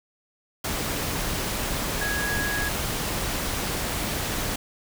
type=tone in noise; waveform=sine; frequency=1661.2 Hz; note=G#6; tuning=in tune; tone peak=-27 dBFS; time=2.01-2.69 s; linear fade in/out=5 ms; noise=pink; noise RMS=-28 dBFS; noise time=0.64-4.56 s; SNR=-2 dB; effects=none